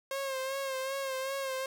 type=tone with vibrato; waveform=sawtooth; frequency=536 Hz; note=C5; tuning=42 cents sharp; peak=-29 dBFS; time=0.11-1.66 s; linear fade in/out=2 ms; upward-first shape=sine; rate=2.6 Hz; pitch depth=44 cents each way; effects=none